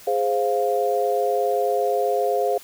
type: chord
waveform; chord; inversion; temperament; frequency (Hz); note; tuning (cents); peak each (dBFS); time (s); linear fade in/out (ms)
sine; F minor; first; equal; 415.3 / 523.3 / 698.5; Ab4 / C5 / F5; 0 / 0 / 0; -23; 0.07-2.58; 5
effects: white hiss -45 dBFS RMS until 2.63 s